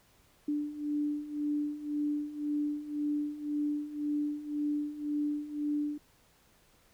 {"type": "beating tone pair", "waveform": "sine", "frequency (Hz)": [293.7, 295.6], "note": ["D4", "D4"], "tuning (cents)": [0, 11], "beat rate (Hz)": 1.9, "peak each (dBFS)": [-36, -32], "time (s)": [0.48, 5.98], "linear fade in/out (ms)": 5, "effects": ["pink hiss -65 dBFS RMS until 6.93 s"]}